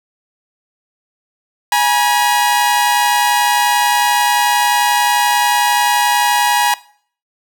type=tone pair together; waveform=sawtooth; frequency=830.6 / 961.9 Hz; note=G#5 / B5; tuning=0 / -46 cents; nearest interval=minor third; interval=254 cents; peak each=-10 dBFS; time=1.72-6.74 s; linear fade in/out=2 ms; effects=noise-tail reverb RT60 0.5 s tail -19 dB re dry